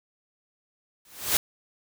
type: noise with exponential growth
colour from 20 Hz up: white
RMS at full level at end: -19 dBFS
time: 1.05-1.37 s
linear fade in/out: 2 ms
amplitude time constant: 69 ms
effects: none